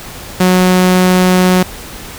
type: tone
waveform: sawtooth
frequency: 183.2 Hz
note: F#3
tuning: 17 cents flat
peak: -3 dBFS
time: 0.4-1.63 s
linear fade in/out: 5 ms
effects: pink hiss -29 dBFS RMS until 2.18 s

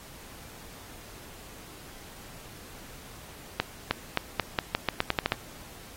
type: accelerating click train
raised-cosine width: 0.3 ms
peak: -7 dBFS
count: 12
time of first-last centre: 3.6-5.321 s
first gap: 310 ms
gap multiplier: 0.85
effects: pink hiss -48 dBFS RMS until 5.96 s + AAC 48 kbps

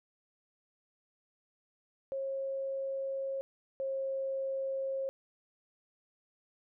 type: tone pair in turn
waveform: sine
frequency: 541 / 537.9 Hz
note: C#5 / C5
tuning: -42 / +48 cents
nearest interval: unison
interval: 10 cents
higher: first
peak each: -33 / -32 dBFS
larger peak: second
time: 2.12-3.41 / 3.8-5.09 s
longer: neither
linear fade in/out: 0 ms
effects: none

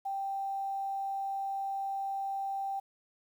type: tone with quantisation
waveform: sine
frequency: 784 Hz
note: G5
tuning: in tune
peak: -32 dBFS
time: 0.05-2.8 s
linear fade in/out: 10 ms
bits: 10
effects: none

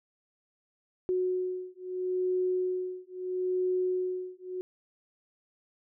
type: beating tone pair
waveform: sine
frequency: 366.7 / 367.46 Hz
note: F#4 / F#4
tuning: -15 / -12 cents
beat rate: 0.76 Hz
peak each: -31 dBFS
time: 1.09-4.61 s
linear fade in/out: 0 ms
effects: none

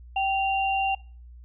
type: tone pair together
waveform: sine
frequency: 778.4 / 2774 Hz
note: G5 / F7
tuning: -12 / -12 cents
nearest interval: octave + minor seventh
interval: 2200 cents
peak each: -23 / -28 dBFS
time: 0.16-0.95 s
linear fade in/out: 5 ms
effects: noise-tail reverb RT60 0.4 s tail -23 dB re dry + added 60 Hz sine -43 dBFS peak until 1.44 s

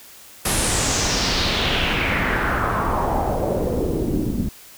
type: noise with low-pass filter sweep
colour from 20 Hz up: pink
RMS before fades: -21 dBFS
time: 0.45-4.49 s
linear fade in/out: 5 ms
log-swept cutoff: 11000 to 230 Hz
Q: 2.9
effects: white hiss -44 dBFS RMS until 4.77 s

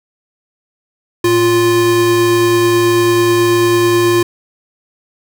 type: tone pair together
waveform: square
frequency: 113.34 / 349.2 Hz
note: A#2 / F4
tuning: -48 / 0 cents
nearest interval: octave + perfect fifth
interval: 1948 cents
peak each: -21 / -10 dBFS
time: 1.24-4.23 s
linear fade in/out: 5 ms
effects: none

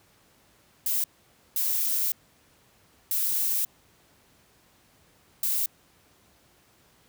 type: noise bursts at uneven times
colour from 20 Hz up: violet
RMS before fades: -26 dBFS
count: 4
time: 0.86-1.04 / 1.56-2.12 / 3.11-3.65 / 5.43-5.66 s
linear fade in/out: 2 ms
effects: pink hiss -61 dBFS RMS until 7.08 s + high-pass 60 Hz 12 dB/octave

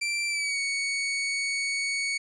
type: tone with pitch glide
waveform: sawtooth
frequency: 2349 to 2229 Hz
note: D7 to C#7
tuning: 0 to +9 cents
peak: -23 dBFS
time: 0.01-2.18 s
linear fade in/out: 10 ms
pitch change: -91 cents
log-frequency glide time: 0.28-0.59 s
effects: resampled to 22050 Hz

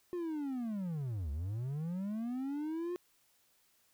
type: linear two-way sweep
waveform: triangle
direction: down then up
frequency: 360.5 to 67.6 to 360.5 Hz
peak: -33 dBFS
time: 0.13-2.96 s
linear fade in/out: 0 ms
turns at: 1.31 s
effects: white hiss -71 dBFS RMS until 3.93 s

